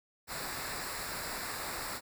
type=noise with comb filter; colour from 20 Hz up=pink; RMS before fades=-39 dBFS; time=0.27-2.01 s; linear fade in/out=50 ms; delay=0.32 ms; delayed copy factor=-0.7; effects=none